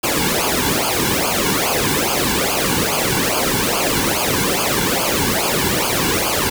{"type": "noise with flanger", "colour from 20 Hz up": "pink", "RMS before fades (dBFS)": -18, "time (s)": [0.03, 6.5], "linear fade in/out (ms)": 10, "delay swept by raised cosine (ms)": [0.52, 1.62], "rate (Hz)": 2.4, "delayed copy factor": -0.9, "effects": []}